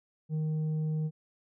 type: tone with tanh clipping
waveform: sine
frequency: 155.56 Hz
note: D#3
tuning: in tune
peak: -29 dBFS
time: 0.29-1.11 s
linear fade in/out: 50 ms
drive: 4 dB
effects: none